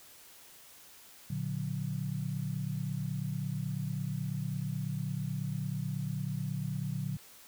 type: chord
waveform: sine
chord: Bb augmented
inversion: none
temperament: just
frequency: 116.54 / 145.68 / 182.1 Hz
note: Bb2 / D3 / F#3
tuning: 0 / -14 / -27 cents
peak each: -38 / -35 / -38 dBFS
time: 1.3-7.17 s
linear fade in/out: 5 ms
effects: white hiss -55 dBFS RMS until 7.47 s